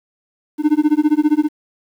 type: tone with tremolo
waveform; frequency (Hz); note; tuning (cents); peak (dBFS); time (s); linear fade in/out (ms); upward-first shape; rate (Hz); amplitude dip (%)
triangle; 302; D4; +48; -6; 0.58-1.49; 50; sine; 15; 100
effects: 8-bit